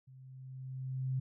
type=tone with level ramp; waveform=sine; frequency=130.81 Hz; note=C3; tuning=in tune; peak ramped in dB=-53 to -30 dBFS; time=0.07-1.2 s; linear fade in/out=10 ms; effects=none